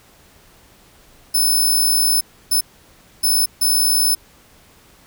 10% pulse tone bursts at uneven times, 5260 Hz, E8, 5 cents flat, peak -8 dBFS, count 4, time 1.34-2.21 / 2.51-2.61 / 3.23-3.46 / 3.61-4.15 s, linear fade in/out 10 ms, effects pink hiss -50 dBFS RMS until 5.06 s

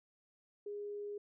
sine tone, 411.2 Hz, G#4, 17 cents flat, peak -40 dBFS, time 0.66-1.18 s, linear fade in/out 5 ms, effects none

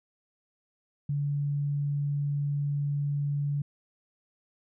sine tone, 143.7 Hz, D3, 37 cents flat, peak -26 dBFS, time 1.09-3.62 s, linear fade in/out 5 ms, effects none

